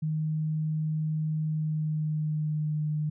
sine tone with pitch glide, 155.56 to 152.01 Hz, D#3 to D#3, 0 to -40 cents, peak -26 dBFS, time 0.02-3.1 s, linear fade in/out 10 ms, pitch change -40 cents, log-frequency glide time 1.46-2.84 s, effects none

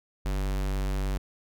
square tone, 48.32 Hz, G1, 24 cents flat, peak -27 dBFS, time 0.25-1.18 s, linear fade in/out 10 ms, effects none

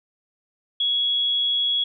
sine tone, 3344 Hz, G#7, 11 cents sharp, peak -19 dBFS, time 0.8-1.84 s, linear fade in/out 5 ms, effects none

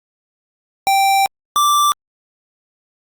square tone pair in turn, 783 / 1173.2 Hz, G5 / D6, -2 / -2 cents, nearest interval perfect fifth, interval 700 cents, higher second, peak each -12 / -12 dBFS, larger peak neither, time 0.87-1.26 / 1.56-1.92 s, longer first, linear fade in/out 0 ms, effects Opus 48 kbps

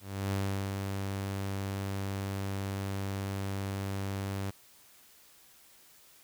sawtooth tone with ADSR envelope, 98 Hz, G2, in tune, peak -25 dBFS, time 0-4.51 s, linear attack 320 ms, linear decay 370 ms, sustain -4 dB, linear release 12 ms, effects white hiss -59 dBFS RMS until 6.23 s

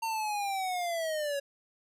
square linear sweep, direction down, 915 to 554.4 Hz, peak -31 dBFS, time 0.02-1.4 s, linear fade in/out 10 ms, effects resampled to 32000 Hz

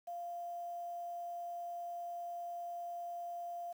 sine tone with quantisation, 695 Hz, F5, 9 cents flat, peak -40 dBFS, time 0.07-3.73 s, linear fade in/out 10 ms, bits 10, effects none

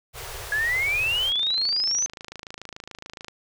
pink band-stop noise, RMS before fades -36 dBFS, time 0.13-1.33 s, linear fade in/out 50 ms, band 140 to 370 Hz, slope 96 dB/octave
sine exponential sweep, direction up, 1661 to 6240 Hz, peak -21 dBFS, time 0.52-2.06 s, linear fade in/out 2 ms
click train, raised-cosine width 0.2 ms, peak -20 dBFS, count 54, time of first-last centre 1.32-3.283 s, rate 27 Hz
effects none

